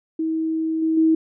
sine tone with level steps, 320.6 Hz, E4, 48 cents flat, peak -20 / -17 / -13 dBFS, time 0.19-1.15 s, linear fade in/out 5 ms, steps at 0.82 / 0.97 s, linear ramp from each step 5 ms, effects none

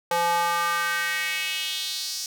square tone with high-pass filter sweep, 171.3 Hz, F3, 33 cents flat, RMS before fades -26 dBFS, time 0.11-2.26 s, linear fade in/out 2 ms, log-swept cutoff 680 to 5500 Hz, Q 3, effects none

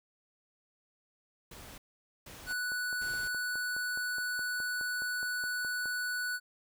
pink noise bursts, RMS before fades -49 dBFS, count 3, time 1.51-3.28 s, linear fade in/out 5 ms, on 270 ms, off 480 ms
square tone, 1480 Hz, F#6, in tune, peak -33 dBFS, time 2.46-6.4 s, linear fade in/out 50 ms
click train, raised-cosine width 1 ms, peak -34 dBFS, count 17, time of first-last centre 2.51-5.857 s, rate 4.78 Hz
effects none

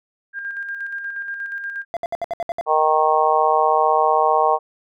sine tone with tremolo, 1605 Hz, G6, 40 cents sharp, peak -24 dBFS, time 0.33-1.85 s, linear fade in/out 50 ms, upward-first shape square, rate 8.4 Hz, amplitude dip 40%
triangle tone bursts, 683 Hz, F5, 39 cents flat, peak -19 dBFS, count 8, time 1.94-2.611 s, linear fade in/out 0 ms, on 27 ms, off 65 ms
harmonic tone, 155.56 Hz, D#3, in tune, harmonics 3 / 4 / 5 / 6 / 7, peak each -22 / -21 / -18 / -21 / -20 dBFS, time 2.66-4.59 s, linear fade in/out 50 ms
effects none

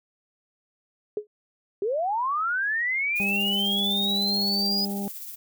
sine tone with exponential decay, 420 Hz, G#4, 19 cents sharp, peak -21 dBFS, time 1.17-1.27 s, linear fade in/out 2 ms, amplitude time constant 20 ms
sine linear sweep, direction up, 377.6 to 4978 Hz, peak -23 dBFS, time 1.82-4.85 s, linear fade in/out 2 ms
violet noise with tremolo, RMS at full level -36 dBFS, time 3.15-5.36 s, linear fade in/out 20 ms, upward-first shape triangle, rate 16 Hz, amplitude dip 50%
harmonic tone, 200.4 Hz, G3, 38 cents sharp, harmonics 1 / 2 / 3 / 4, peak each -28 / -37 / -43 / -39 dBFS, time 3.2-5.08 s, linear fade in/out 0 ms
effects none

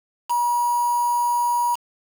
sine tone with quantisation, 960 Hz, B5, 49 cents flat, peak -18 dBFS, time 0.29-1.76 s, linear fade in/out 20 ms, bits 5, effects none

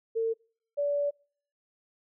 sine tone pair in turn, 452.3 / 576 Hz, A4 / D5, +48 / -34 cents, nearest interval major third, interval 418 cents, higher second, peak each -25 dBFS, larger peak neither, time 0.15-0.34 / 0.77-1.11 s, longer second, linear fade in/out 20 ms, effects noise-tail reverb RT60 0.5 s tail -26 dB re dry

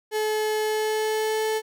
35% pulse tone with pitch glide, 430 to 436.5 Hz, A4 to A4, -40 to -14 cents, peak -21 dBFS, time 0.11-1.62 s, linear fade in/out 50 ms, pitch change +26 cents, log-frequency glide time 0.61-1.45 s, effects none

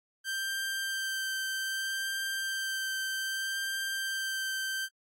sawtooth tone with vibrato, 1568 Hz, G6, in tune, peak -28 dBFS, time 0.24-4.89 s, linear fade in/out 50 ms, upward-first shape sine, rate 0.63 Hz, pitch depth 12 cents each way, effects AAC 48 kbps

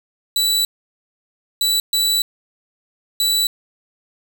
sawtooth tone bursts at uneven times, 3951 Hz, B7, in tune, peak -12 dBFS, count 4, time 0.36-0.65 / 1.61-1.8 / 1.93-2.22 / 3.2-3.47 s, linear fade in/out 2 ms, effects none

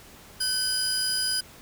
30% pulse tone pair together, 1529 / 4922 Hz, G6 / D#8, -44 / -20 cents, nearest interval octave + minor sixth, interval 2024 cents, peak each -30 / -22 dBFS, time 0.4-1.41 s, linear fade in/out 10 ms, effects pink hiss -49 dBFS RMS until 1.61 s

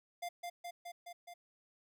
square tone with echo, 698 Hz, F5, 1 cent flat, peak -39 dBFS, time 0.22-0.29 s, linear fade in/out 10 ms, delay 210 ms, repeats 5, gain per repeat -2 dB, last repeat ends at 1.34 s, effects none

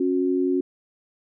sine tone pair together, 273.5 / 365.1 Hz, C#4 / F#4, -23 / -23 cents, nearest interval perfect fourth, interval 500 cents, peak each -22 dBFS, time 0-0.61 s, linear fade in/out 5 ms, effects none

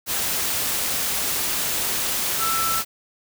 sine tone in noise, 1329 Hz, E6, 14 cents sharp, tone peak -23 dBFS, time 2.38-2.83 s, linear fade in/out 50 ms, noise white, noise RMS -24 dBFS, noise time 0.06-2.85 s, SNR -2 dB, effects none

